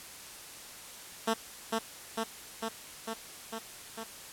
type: tone with echo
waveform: 10% pulse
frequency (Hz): 224.6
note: A3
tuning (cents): +36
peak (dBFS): -18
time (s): 1.27-1.34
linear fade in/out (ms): 10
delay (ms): 450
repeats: 6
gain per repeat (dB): -2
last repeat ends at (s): 4.04
effects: white hiss -47 dBFS RMS until 4.32 s + low-pass 12000 Hz 12 dB/octave